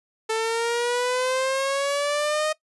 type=exponential sweep; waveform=sawtooth; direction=up; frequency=440.7 to 622.3 Hz; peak=-18 dBFS; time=0.29-2.53 s; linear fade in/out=10 ms; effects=noise-tail reverb RT60 0.1 s tail -19 dB re dry + resampled to 24000 Hz